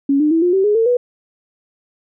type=tone with pitch steps; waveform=sine; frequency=278.2 / 301.6 / 327 / 354.6 / 384.4 / 416.8 / 451.9 / 490 Hz; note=C#4 / D4 / E4 / F4 / G4 / G#4 / A4 / B4; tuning=+6 / +46 / -14 / +26 / -34 / +6 / +46 / -14 cents; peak=-11 dBFS; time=0.09-0.97 s; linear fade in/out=5 ms; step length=110 ms; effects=none